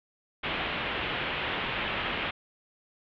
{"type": "low-pass noise", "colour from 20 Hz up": "white", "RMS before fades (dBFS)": -32, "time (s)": [0.43, 2.31], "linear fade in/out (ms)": 10, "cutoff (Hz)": 3300, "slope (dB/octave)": 48, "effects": []}